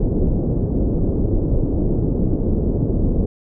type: low-pass noise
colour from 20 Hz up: pink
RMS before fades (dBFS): -18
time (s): 0-3.26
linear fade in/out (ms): 5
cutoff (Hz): 440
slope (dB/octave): 24
effects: none